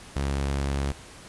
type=tone; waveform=sawtooth; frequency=69.3 Hz; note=C#2; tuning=in tune; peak=-21 dBFS; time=0.16-0.92 s; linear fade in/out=5 ms; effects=pink hiss -46 dBFS RMS until 1.28 s + resampled to 24000 Hz